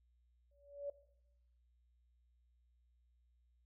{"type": "tone with exponential growth", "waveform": "sine", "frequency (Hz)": 570, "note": "C#5", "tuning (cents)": 48, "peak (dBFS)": -37, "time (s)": [0.51, 0.9], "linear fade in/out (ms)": 5, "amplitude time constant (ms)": 83, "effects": ["noise-tail reverb RT60 0.8 s tail -17 dB re dry", "added 60 Hz sine -70 dBFS peak until 3.65 s"]}